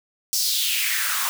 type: noise with high-pass filter sweep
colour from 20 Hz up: white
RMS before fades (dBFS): -23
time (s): 0.33-1.29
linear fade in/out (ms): 0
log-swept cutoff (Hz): 5600 to 1000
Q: 3.5
effects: none